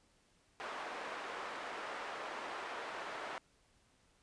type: band-pass noise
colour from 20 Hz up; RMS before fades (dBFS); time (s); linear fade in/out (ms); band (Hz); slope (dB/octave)
white; -44; 0.6-3.38; 0; 450 to 1400; 12
effects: pink hiss -71 dBFS RMS until 4.22 s + resampled to 22050 Hz